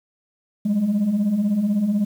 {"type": "beating tone pair", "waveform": "sine", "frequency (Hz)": [192.8, 208.8], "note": ["G3", "G#3"], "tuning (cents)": [-28, 10], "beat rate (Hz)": 16, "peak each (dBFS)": [-23, -16], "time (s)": [0.65, 2.05], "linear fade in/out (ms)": 10, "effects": ["tanh soft clip ceiling -15 dBFS", "8-bit"]}